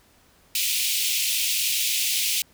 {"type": "high-pass noise", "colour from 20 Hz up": "pink", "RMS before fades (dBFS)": -24, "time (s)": [0.55, 2.42], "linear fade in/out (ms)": 2, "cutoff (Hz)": 2400, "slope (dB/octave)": 48, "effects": ["pink hiss -58 dBFS RMS until 2.53 s"]}